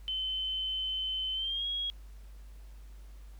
sine tone with pitch glide, 3061 to 3300 Hz, G7 to G#7, -42 to -12 cents, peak -31 dBFS, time 0.08-1.9 s, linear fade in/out 0 ms, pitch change +130 cents, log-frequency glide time 1.34-1.66 s, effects added 50 Hz sine -46 dBFS peak until 3.39 s + pink hiss -64 dBFS RMS until 3.39 s

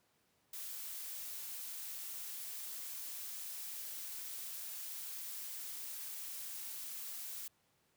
blue noise, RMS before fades -45 dBFS, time 0.53-7.48 s, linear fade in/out 5 ms, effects pink hiss -75 dBFS RMS until 7.96 s + high-pass 100 Hz 12 dB/octave

